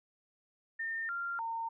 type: tone with pitch steps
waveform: sine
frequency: 1814 / 1388 / 913 Hz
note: A#6 / F6 / A#5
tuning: -48 / -11 / -36 cents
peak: -34 dBFS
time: 0.79-1.69 s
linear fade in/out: 10 ms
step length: 300 ms
effects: none